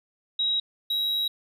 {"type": "tone pair in turn", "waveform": ["sine", "triangle"], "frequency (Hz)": [3833, 3850], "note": ["A#7", "B7"], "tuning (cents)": [47, -45], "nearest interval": "unison", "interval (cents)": 8, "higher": "second", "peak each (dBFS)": -22, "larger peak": "neither", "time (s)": [[0.39, 0.6], [0.9, 1.28]], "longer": "second", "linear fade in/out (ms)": 5, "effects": []}